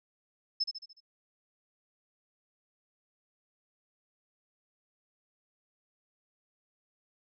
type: tone with echo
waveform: sine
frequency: 5230 Hz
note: E8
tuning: 15 cents flat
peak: -26 dBFS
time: 0.6-0.64 s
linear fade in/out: 10 ms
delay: 73 ms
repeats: 5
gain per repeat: -6 dB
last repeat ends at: 1.005 s
effects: none